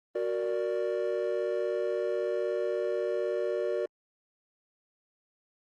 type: chord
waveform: triangle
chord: Gb augmented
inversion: none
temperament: equal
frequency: 370 / 466.2 / 587.3 Hz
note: Gb4 / Bb4 / D5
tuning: 0 / 0 / 0 cents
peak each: -30 dBFS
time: 0.15-3.86 s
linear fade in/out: 5 ms
effects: tanh soft clip ceiling -16 dBFS + Opus 24 kbps